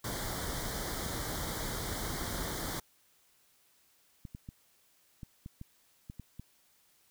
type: band-stop noise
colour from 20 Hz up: pink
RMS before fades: -37 dBFS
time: 0.04-2.8 s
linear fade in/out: 5 ms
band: 2200 to 3100 Hz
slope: 96 dB/octave
type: clicks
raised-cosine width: 5 ms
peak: -31 dBFS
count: 9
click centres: 4.252 / 4.349 / 4.489 / 5.232 / 5.461 / 5.614 / 6.099 / 6.197 / 6.396 s
effects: white hiss -68 dBFS RMS until 7.1 s

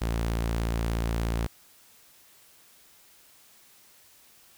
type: tone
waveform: sawtooth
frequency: 56.8 Hz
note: A#1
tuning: 44 cents flat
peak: -22 dBFS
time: 0.01-1.47 s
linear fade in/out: 10 ms
effects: white hiss -57 dBFS RMS until 4.57 s

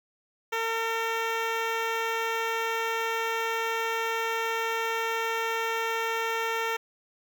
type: tone with notch filter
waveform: 10% pulse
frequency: 453.8 Hz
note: A#4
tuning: 47 cents flat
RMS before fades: -29 dBFS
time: 0.52-6.77 s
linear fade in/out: 10 ms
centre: 9500 Hz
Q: 0.54
effects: none

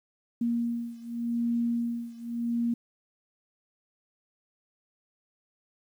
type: beating tone pair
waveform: sine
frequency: 234.9 / 235.76 Hz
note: A#3 / A#3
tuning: +13 / +20 cents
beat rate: 0.86 Hz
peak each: -29 / -31 dBFS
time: 0.41-2.74 s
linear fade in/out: 5 ms
effects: 10-bit

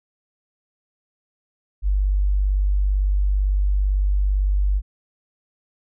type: tone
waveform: sine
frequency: 48.93 Hz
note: G1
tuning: 2 cents flat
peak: -16 dBFS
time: 1.82-4.82 s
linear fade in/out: 50 ms
effects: none

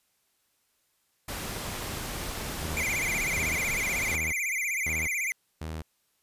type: noise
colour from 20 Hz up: pink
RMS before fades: -35 dBFS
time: 1.28-4.16 s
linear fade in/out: 5 ms
type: tone bursts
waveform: sawtooth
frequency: 79.3 Hz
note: D#2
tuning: 33 cents sharp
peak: -30 dBFS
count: 5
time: 2.61-5.82 s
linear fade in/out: 5 ms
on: 210 ms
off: 540 ms
type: tone with vibrato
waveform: square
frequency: 2217 Hz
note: C#7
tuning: in tune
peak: -28 dBFS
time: 2.77-5.32 s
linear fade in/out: 0 ms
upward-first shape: sine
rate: 16 Hz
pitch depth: 160 cents each way
effects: white hiss -72 dBFS RMS until 6.22 s + resampled to 32000 Hz

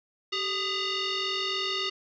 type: tone with frequency modulation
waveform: sine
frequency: 428.3 Hz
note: A4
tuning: 47 cents flat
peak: -27 dBFS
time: 0.32-1.9 s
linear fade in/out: 10 ms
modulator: 813 Hz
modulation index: 5.3
effects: none

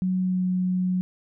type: tone with pitch glide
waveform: sine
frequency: 185 to 183.19 Hz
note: F#3 to F#3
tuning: 0 to -17 cents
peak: -21 dBFS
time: 0.02-1.01 s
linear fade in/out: 0 ms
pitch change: -17 cents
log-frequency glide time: 0.19-0.44 s
effects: none

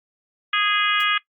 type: harmonic tone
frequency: 413.7 Hz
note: G#4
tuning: 7 cents flat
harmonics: 3 / 4 / 5 / 6 / 7 / 8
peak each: -23 / -24 / -25 / -26 / -26 / -27 dBFS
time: 0.53-1.18 s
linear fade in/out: 5 ms
type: noise with exponential decay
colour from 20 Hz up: white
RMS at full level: -36 dBFS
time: 1-1.08 s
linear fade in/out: 5 ms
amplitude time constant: 17 ms
effects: noise-tail reverb RT60 0.1 s tail -19 dB re dry + Opus 48 kbps

